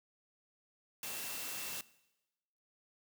sine tone in noise, 2692 Hz, E7, 36 cents sharp, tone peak -51 dBFS, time 1.03-1.81 s, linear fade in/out 2 ms, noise white, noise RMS -42 dBFS, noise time 1.03-1.81 s, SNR -12 dB, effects noise-tail reverb RT60 1.0 s tail -20 dB re dry + high-pass 100 Hz 12 dB/octave

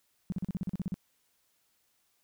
sine tone bursts, 185 Hz, F#3, in tune, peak -29 dBFS, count 11, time 0.3-0.942 s, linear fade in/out 0 ms, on 22 ms, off 40 ms, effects white hiss -73 dBFS RMS until 2.23 s

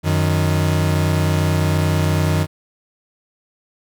40% pulse tone pair together, 91.6 / 154.19 Hz, F#2 / D#3, -17 / -15 cents, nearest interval major sixth, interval 902 cents, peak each -17 dBFS, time 0.03-2.47 s, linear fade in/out 50 ms, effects none

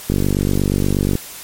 click train, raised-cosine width 3 ms, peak -4 dBFS, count 52, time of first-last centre 0.1-1.154 s, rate 48.4 Hz, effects white hiss -34 dBFS RMS until 1.43 s + MP3 64 kbps

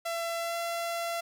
sawtooth tone with pitch glide, 673 to 679.2 Hz, E5 to F5, +36 to -48 cents, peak -27 dBFS, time 0.05-1.21 s, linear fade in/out 10 ms, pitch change +16 cents, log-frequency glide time 0.39-0.56 s, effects none

